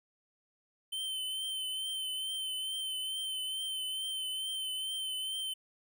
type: tone with vibrato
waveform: square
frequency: 3079 Hz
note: G7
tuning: 32 cents flat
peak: -35 dBFS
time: 0.92-5.54 s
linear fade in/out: 10 ms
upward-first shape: triangle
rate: 2.3 Hz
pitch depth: 34 cents each way
effects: none